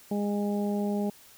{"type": "harmonic tone", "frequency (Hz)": 204.7, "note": "G#3", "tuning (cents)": -25, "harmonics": [1, 2, 3, 4], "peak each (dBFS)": [-27, -33, -37, -39], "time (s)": [0.11, 1.1], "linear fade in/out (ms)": 5, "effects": ["white hiss -54 dBFS RMS until 1.37 s"]}